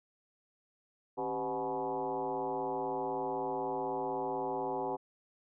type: tone with frequency modulation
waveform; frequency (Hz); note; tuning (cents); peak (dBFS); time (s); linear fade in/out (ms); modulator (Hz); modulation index
sine; 622.3; D#5; 0; -32; 1.17-4.97; 20; 116; 2.8
effects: none